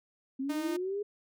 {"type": "linear sweep", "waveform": "sine", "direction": "up", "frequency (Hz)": [260.1, 418.6], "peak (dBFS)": -31, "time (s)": [0.39, 1.03], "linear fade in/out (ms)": 10}
{"type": "tone", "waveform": "sawtooth", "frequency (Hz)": 307.4, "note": "D#4", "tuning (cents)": -21, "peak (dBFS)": -31, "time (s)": [0.49, 0.77], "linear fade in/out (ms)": 10}
{"effects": []}